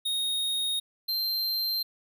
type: tone pair in turn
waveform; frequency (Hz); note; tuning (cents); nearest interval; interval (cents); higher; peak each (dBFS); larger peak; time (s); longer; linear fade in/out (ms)
square; 3729 / 4147; A#7 / C8; 0 / -16; major second; 184; second; -27 / -27; neither; 0.05-0.8 / 1.08-1.83; neither; 10
effects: none